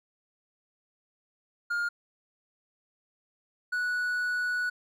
triangle tone pair in turn, 1415 / 1472.5 Hz, F6 / F#6, +22 / -9 cents, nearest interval minor second, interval 69 cents, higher second, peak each -25 dBFS, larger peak neither, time 1.7-1.89 / 3.72-4.7 s, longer second, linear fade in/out 10 ms, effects none

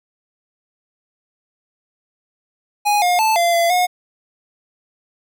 square tone with pitch steps, 828 / 713 / 877 / 688 / 680 / 722 Hz, G#5 / F5 / A5 / F5 / F5 / F#5, -5 / +36 / -6 / -26 / -46 / -43 cents, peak -14 dBFS, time 2.85-3.87 s, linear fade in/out 20 ms, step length 170 ms, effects none

